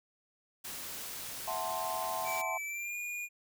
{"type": "noise", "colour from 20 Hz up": "white", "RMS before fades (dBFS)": -42, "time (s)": [0.64, 2.42], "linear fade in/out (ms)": 10}
{"type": "chord", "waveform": "sine", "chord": "F# half-diminished seventh", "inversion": "third", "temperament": "equal", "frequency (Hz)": [659.3, 740, 880, 1046.5], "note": ["E5", "F#5", "A5", "C6"], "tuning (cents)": [0, 0, 0, 0], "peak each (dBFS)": -39, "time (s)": [1.47, 2.58], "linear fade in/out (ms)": 10}
{"type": "tone with pitch glide", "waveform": "square", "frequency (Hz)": [2312, 2434], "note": ["D7", "D#7"], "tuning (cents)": [-28, -39], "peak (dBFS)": -37, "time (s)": [2.24, 3.29], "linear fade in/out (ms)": 50, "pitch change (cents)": 89, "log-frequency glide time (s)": [2.65, 2.97]}
{"effects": []}